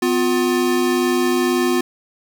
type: tone pair together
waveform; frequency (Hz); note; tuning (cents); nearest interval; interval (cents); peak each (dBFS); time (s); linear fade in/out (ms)
square; 252.2 / 354.2; B3 / F4; +36 / +24; tritone; 588; -20 / -18; 0.02-1.81; 5
effects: 8-bit